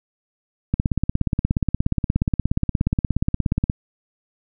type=click train; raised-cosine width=5 ms; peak=-6 dBFS; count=51; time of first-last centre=0.74-3.699 s; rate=16.9 Hz; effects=none